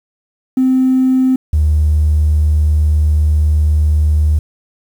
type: tone pair in turn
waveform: triangle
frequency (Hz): 259.3 / 75.99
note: C4 / D#2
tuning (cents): -15 / -40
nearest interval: octave + major sixth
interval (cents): 2125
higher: first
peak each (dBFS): -5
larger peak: neither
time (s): 0.57-1.36 / 1.53-4.39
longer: second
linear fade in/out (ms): 5
effects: tanh soft clip ceiling -6 dBFS + 7-bit